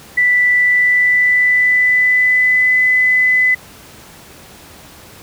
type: tone with pitch glide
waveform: sine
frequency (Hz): 1975.5 to 2009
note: B6 to B6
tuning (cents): 0 to +29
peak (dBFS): -9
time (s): 0.17-3.55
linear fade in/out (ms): 10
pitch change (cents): +29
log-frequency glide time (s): 0.56-2.76
effects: pink hiss -39 dBFS RMS until 5.22 s + high-pass 60 Hz 12 dB/octave